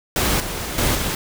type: noise with level steps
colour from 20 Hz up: pink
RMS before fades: -19 / -27 / -19 / -23 dBFS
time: 0.16-1.15 s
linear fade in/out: 2 ms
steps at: 0.4 / 0.78 / 0.95 s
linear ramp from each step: 2 ms
effects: none